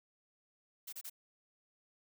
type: noise bursts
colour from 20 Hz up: blue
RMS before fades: -45 dBFS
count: 3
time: 0.87-1.099 s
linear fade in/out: 10 ms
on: 57 ms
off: 29 ms
effects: none